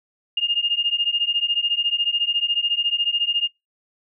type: beating tone pair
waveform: sine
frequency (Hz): 2823 / 2837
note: F7 / F7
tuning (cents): +18 / +27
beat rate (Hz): 14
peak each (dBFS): -22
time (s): 0.37-3.48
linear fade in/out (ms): 5
effects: noise-tail reverb RT60 0.2 s tail -25 dB re dry